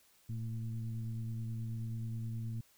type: tone with frequency modulation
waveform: sine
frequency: 113.7 Hz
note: A#2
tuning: 43 cents flat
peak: -36 dBFS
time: 0.29-2.61 s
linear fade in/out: 5 ms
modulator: 109 Hz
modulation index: 0.63
effects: white hiss -67 dBFS RMS until 2.77 s